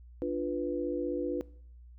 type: chord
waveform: sine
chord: B diminished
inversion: first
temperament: equal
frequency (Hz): 293.7 / 349.2 / 493.9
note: D4 / F4 / B4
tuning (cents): 0 / 0 / 0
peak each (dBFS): -34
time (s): 0.22-1.41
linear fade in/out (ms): 0
effects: noise-tail reverb RT60 0.6 s tail -21 dB re dry + added 60 Hz sine -49 dBFS peak until 1.98 s